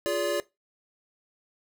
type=chord; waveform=square; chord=D diminished; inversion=first; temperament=equal with one note detuned; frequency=349.2 / 415.3 / 575.2 Hz; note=F4 / Ab4 / D5; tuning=0 / 0 / -36 cents; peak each=-32 / -33 / -28 dBFS; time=0.06-0.4 s; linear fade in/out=0 ms; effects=noise-tail reverb RT60 0.2 s tail -19 dB re dry